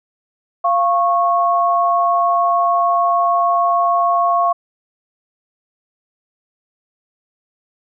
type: tone pair together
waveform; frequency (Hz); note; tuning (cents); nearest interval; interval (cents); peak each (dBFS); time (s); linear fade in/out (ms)
sine; 693.4 / 1100; F5 / C#6; -13 / -14; minor sixth; 799; -15; 0.64-4.53; 10
effects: none